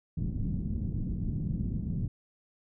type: low-pass noise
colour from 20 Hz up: white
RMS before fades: -32 dBFS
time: 0.17-2.08 s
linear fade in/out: 5 ms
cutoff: 200 Hz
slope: 24 dB/octave
effects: none